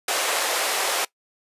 pink band-pass noise, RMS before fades -24 dBFS, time 0.08-1.05 s, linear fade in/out 5 ms, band 480 to 13000 Hz, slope 24 dB/octave, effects noise-tail reverb RT60 0.1 s tail -21 dB re dry + resampled to 32000 Hz

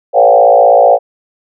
sine tone with frequency modulation, 633 Hz, D#5, 30 cents sharp, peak -3 dBFS, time 0.13-0.99 s, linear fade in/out 50 ms, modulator 55.9 Hz, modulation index 2.6, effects none

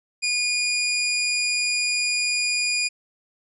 20% pulse tone, 2441 Hz, D#7, 34 cents flat, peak -16 dBFS, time 0.22-2.89 s, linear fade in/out 20 ms, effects resampled to 24000 Hz

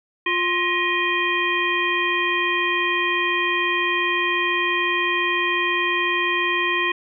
harmonic tone with a mistuned harmonic, 351.9 Hz, F4, 13 cents sharp, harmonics 1 / 3 / 5 / 7 / 9, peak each -27 / -25 / -23 / -24 / -29 dBFS, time 0.26-6.92 s, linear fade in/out 5 ms, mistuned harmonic 5, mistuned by +120 cents, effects none

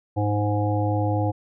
harmonic tone, 104 Hz, G#2, 3 cents sharp, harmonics 1 / 3 / 5 / 7 / 8, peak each -22 / -27 / -29 / -30 / -31 dBFS, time 0.16-1.32 s, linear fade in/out 20 ms, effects none

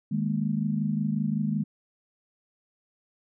sine chord, D# suspended fourth, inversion none, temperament equal, 155.56 / 207.7 / 233.1 Hz, D#3 / G#3 / A#3, 0 / 0 / 0 cents, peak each -29 / -27 / -31 dBFS, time 0.11-1.64 s, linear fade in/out 10 ms, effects none

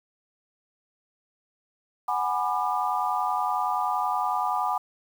sine chord, G# half-diminished seventh, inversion third, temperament equal with one note detuned, 740 / 830.6 / 987.8 / 1198 Hz, F#5 / G#5 / B5 / D6, 0 / 0 / 0 / +34 cents, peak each -29 dBFS, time 2.08-4.78 s, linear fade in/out 5 ms, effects 8-bit

